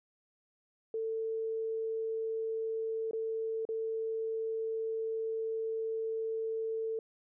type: tone with dropouts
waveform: sine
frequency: 446.2 Hz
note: A4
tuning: 24 cents sharp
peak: -32 dBFS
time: 0.94-6.99 s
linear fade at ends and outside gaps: 2 ms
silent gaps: 3.111-3.132 / 3.652-3.689 s
effects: none